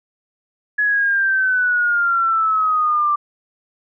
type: exponential sweep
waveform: sine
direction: down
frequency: 1696 to 1174.7 Hz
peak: -14 dBFS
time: 0.78-3.16 s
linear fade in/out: 10 ms
effects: none